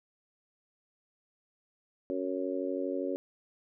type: harmonic tone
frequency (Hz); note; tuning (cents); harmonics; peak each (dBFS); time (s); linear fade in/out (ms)
92.5; F#2; 0; 3 / 4 / 5 / 6; -35 / -36 / -38 / -36; 2.1-3.16; 0
effects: none